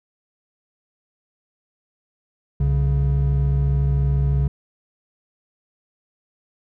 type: tone pair together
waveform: triangle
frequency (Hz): 65.41 / 139.32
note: C2 / C#3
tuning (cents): 0 / +9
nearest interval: octave + minor second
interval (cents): 1309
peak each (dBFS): -17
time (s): 2.6-4.48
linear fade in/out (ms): 5
effects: none